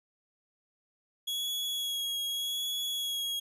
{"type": "tone with vibrato", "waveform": "40% pulse", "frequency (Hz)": 3336, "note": "G#7", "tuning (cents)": 7, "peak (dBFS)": -30, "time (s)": [1.27, 3.4], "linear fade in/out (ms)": 10, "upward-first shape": "sine", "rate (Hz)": 0.84, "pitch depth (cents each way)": 20, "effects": []}